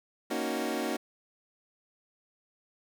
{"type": "chord", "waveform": "25% pulse", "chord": "D# minor seventh", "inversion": "second", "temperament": "equal", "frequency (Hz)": [233.1, 277.2, 311.1, 370], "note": ["A#3", "C#4", "D#4", "F#4"], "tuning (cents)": [0, 0, 0, 0], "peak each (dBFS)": -32, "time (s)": [0.3, 0.97], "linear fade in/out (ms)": 10, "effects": []}